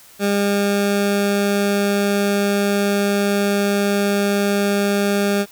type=tone; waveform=20% pulse; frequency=201.7 Hz; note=G3; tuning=50 cents sharp; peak=-11 dBFS; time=0.19-5.46 s; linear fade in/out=50 ms; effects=white hiss -46 dBFS RMS until 5.51 s